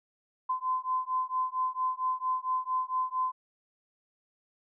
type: beating tone pair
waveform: sine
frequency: 1024 / 1028.4 Hz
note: C6 / C6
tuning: -38 / -30 cents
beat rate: 4.4 Hz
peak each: -31 dBFS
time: 0.49-3.32 s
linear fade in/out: 10 ms
effects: none